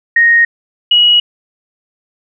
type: tone pair in turn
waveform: sine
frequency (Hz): 1864.7 / 2909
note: A#6 / F#7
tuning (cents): 0 / -30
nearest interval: minor sixth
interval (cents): 770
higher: second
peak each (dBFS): -5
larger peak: neither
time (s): 0.16-0.45 / 0.91-1.2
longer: neither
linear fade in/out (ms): 5
effects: none